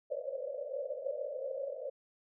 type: band-pass noise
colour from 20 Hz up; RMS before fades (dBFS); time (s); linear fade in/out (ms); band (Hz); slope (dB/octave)
pink; -39; 0.1-1.9; 10; 510 to 590; 96
effects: none